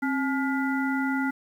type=harmonic tone with a mistuned harmonic; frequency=283.9 Hz; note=C#4; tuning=41 cents sharp; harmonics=1 / 3 / 5 / 7; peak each=-25 / -33 / -31 / -35 dBFS; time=0.02-1.31 s; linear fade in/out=10 ms; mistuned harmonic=1; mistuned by=-110 cents; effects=9-bit